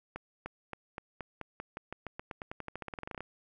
accelerating click train, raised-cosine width 0.5 ms, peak -24 dBFS, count 27, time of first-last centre 0.16-3.206 s, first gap 300 ms, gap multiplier 0.91, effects none

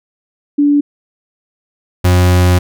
sine / 40% pulse tone pair in turn, 289.3 / 89.9 Hz, D4 / F#2, -26 / -49 cents, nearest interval octave + minor sixth, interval 2023 cents, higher first, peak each -7 / -6 dBFS, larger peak second, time 0.58-0.81 / 2.04-2.59 s, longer second, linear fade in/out 10 ms, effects none

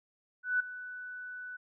sine tone with ADSR envelope, 1490 Hz, F#6, 12 cents sharp, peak -24 dBFS, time 0.43-1.57 s, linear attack 170 ms, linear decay 6 ms, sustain -16 dB, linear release 12 ms, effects none

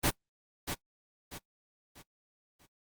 pink noise with echo, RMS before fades -26 dBFS, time 0.03-0.11 s, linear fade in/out 20 ms, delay 640 ms, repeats 4, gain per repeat -9 dB, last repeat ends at 2.67 s, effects noise-tail reverb RT60 0.1 s tail -21 dB re dry + Opus 24 kbps

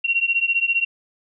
sine beating tone pair, 2739 / 2754 Hz, F7 / F7, -34 / -25 cents, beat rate 15 Hz, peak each -20 / -21 dBFS, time 0.04-0.85 s, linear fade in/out 10 ms, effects none

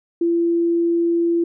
sine tone, 339.2 Hz, E4, 50 cents sharp, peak -15 dBFS, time 0.21-1.44 s, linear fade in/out 5 ms, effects none

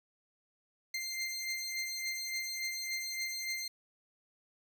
20% pulse beating tone pair, 2093 / 2096.5 Hz, C7 / C7, 0 / +3 cents, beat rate 3.5 Hz, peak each -32 / -36 dBFS, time 0.94-3.68 s, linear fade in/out 5 ms, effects none

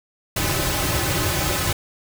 pink noise with comb filter, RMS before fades -22 dBFS, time 0.36-1.73 s, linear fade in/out 5 ms, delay 4.3 ms, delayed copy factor -0.85, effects none

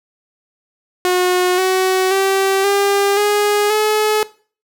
sawtooth tone with pitch steps, 362.7 / 374.8 / 387.4 / 400.4 / 413.8 / 427.6 Hz, F#4 / F#4 / G4 / G4 / G#4 / A4, -34 / +22 / -20 / +37 / -6 / -49 cents, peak -9 dBFS, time 1.05-4.23 s, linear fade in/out 0 ms, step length 530 ms, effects noise-tail reverb RT60 0.4 s tail -19 dB re dry

